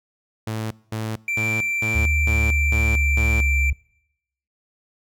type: tone bursts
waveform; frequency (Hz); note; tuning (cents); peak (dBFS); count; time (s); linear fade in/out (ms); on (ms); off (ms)
sawtooth; 110; A2; 0; -21; 7; 0.47-3.41; 5; 240; 210
type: tone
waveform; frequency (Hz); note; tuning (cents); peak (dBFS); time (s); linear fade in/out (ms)
triangle; 2349; D7; 0; -20; 1.28-3.7; 2
type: tone with pitch glide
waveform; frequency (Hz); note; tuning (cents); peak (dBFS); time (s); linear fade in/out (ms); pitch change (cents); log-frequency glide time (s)
sine; 75.1 to 68.87; D2 to C#2; +39 to -11; -18; 1.95-3.73; 5; -150; 2.16-3.6
effects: noise-tail reverb RT60 0.8 s tail -24 dB re dry